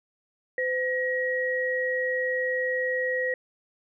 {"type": "tone pair together", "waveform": "sine", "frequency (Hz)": [509.1, 1900], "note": ["C5", "A#6"], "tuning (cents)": [-47, 33], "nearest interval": "octave + major seventh", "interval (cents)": 2280, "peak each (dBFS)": -27, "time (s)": [0.58, 3.34], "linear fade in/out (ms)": 2, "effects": []}